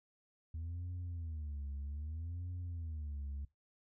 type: tone with vibrato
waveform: sine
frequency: 79 Hz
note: D#2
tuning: 27 cents sharp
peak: -37 dBFS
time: 0.54-3.45 s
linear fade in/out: 5 ms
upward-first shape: sine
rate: 0.63 Hz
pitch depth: 210 cents each way
effects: noise-tail reverb RT60 0.2 s tail -23 dB re dry + tanh soft clip ceiling -38 dBFS